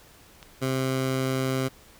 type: click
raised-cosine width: 0.2 ms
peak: -26 dBFS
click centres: 0.428 s
type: tone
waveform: 15% pulse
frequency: 131.6 Hz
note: C3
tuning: 10 cents sharp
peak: -18 dBFS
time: 0.61-1.69 s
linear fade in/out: 20 ms
effects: pink hiss -53 dBFS RMS until 1.99 s